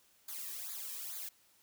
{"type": "noise with flanger", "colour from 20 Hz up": "blue", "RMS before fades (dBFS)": -43, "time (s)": [0.28, 1.29], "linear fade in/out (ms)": 5, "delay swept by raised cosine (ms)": [0.35, 1.45], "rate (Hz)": 2.3, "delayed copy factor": -0.75, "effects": ["white hiss -68 dBFS RMS until 1.62 s"]}